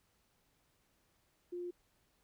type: tone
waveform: sine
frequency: 353 Hz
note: F4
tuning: 19 cents sharp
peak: -39 dBFS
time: 1.52-1.71 s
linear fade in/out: 10 ms
effects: pink hiss -75 dBFS RMS until 2.23 s